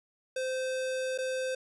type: tone with dropouts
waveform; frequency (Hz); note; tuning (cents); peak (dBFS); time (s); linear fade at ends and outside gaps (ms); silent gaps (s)
square; 518; C5; -17; -31; 0.36-1.55; 5; 1.178-1.185
effects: resampled to 24000 Hz